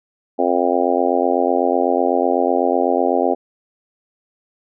harmonic tone, 88 Hz, F2, 14 cents sharp, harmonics 3 / 4 / 5 / 6 / 7 / 8 / 9, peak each -22 / -22 / -22 / -22 / -22 / -22 / -22 dBFS, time 0.38-3.35 s, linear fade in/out 20 ms, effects none

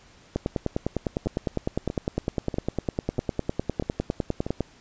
two click trains, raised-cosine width 2 ms, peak -11 / -16 dBFS, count 43 / 6, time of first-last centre 0.36-4.607 / 1.26-4.465 s, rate 9.89 / 1.56 Hz, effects pink hiss -54 dBFS RMS until 4.8 s + resampled to 16000 Hz

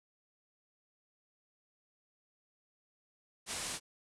white low-pass noise, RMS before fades -40 dBFS, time 3.46-3.8 s, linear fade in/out 50 ms, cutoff 10000 Hz, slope 48 dB/octave, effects none

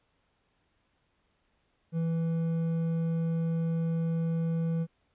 triangle tone with hard clipping, 164.81 Hz, E3, in tune, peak -28 dBFS, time 1.92-4.87 s, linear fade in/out 50 ms, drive 9 dB, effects pink hiss -73 dBFS RMS until 5.14 s + resampled to 8000 Hz

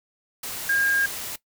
sine tone in noise, 1618 Hz, G#6, 46 cents flat, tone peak -19 dBFS, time 0.69-1.06 s, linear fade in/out 5 ms, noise white, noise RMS -33 dBFS, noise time 0.43-1.36 s, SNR +11 dB, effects noise-tail reverb RT60 0.1 s tail -18 dB re dry

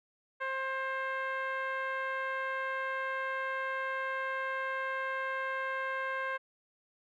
10% pulse tone with low-pass filter, 530 Hz, C5, 22 cents sharp, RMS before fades -35 dBFS, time 0.4-6.38 s, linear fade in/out 20 ms, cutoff 1600 Hz, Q 1.7, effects none

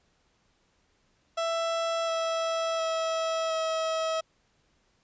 30% pulse tone with pitch steps, 663 / 656.5 / 650.1 / 643.8 Hz, E5 / E5 / E5 / E5, +10 / -7 / -24 / -41 cents, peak -24 dBFS, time 1.37-4.21 s, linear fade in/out 10 ms, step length 710 ms, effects pink hiss -69 dBFS RMS until 5.03 s + resampled to 16000 Hz

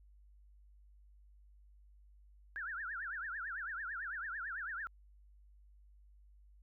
sine tone with vibrato, 1568 Hz, G6, in tune, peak -39 dBFS, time 2.56-4.87 s, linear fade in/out 0 ms, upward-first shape triangle, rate 9 Hz, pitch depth 300 cents each way, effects added 50 Hz sine -59 dBFS peak until 6.62 s

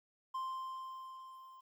triangle tone with level ramp, 1046.5 Hz, C6, in tune, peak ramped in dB -34 to -52 dBFS, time 0.34-1.61 s, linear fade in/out 10 ms, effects 12-bit

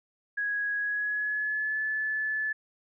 sine tone with pitch glide, 1661.2 to 1732.7 Hz, G#6 to A6, 0 to -27 cents, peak -27 dBFS, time 0.37-2.53 s, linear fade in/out 10 ms, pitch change +73 cents, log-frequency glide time 0.77-1.8 s, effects none

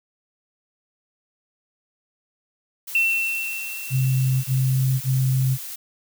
blue noise, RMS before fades -34 dBFS, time 2.87-5.76 s, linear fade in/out 10 ms
sine tone with exponential decay, 2697 Hz, E7, 39 cents sharp, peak -15 dBFS, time 2.95-4.84 s, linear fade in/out 2 ms, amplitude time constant 410 ms
sine tone bursts, 130.81 Hz, C3, in tune, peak -17 dBFS, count 3, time 3.9-5.578 s, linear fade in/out 50 ms, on 540 ms, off 29 ms
effects none

